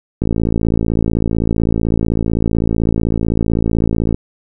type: click train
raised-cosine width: 3 ms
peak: -3 dBFS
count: 220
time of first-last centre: 0.22-4.145 s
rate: 55.8 Hz
effects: none